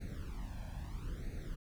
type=noise with flanger; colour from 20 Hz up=brown; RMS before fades=-42 dBFS; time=0-1.56 s; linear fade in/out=20 ms; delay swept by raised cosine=0.47 to 1.24 ms; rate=0.76 Hz; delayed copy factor=+0.9; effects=none